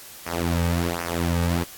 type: tone with flanger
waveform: sawtooth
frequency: 85.5 Hz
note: F2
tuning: 36 cents flat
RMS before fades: -24 dBFS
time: 0.26-1.64 s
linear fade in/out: 10 ms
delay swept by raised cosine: 0.25 to 2.95 ms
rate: 1.3 Hz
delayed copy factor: -0.95
effects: white hiss -42 dBFS RMS until 1.77 s + AAC 64 kbps